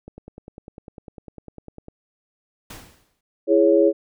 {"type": "click train", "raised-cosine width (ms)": 2, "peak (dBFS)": -25, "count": 19, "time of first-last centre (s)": [0.08, 1.884], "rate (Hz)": 9.98}
{"type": "noise with exponential decay", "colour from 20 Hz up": "pink", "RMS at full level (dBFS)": -36, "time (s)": [2.7, 3.21], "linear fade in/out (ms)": 5, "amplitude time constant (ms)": 110}
{"type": "chord", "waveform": "sine", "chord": "C# minor", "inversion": "first", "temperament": "just", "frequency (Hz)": [332.6, 415.8, 554.4], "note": ["E4", "G#4", "C#5"], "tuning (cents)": [16, 2, 0], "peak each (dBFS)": -17, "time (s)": [3.47, 3.93], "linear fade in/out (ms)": 50}
{"effects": []}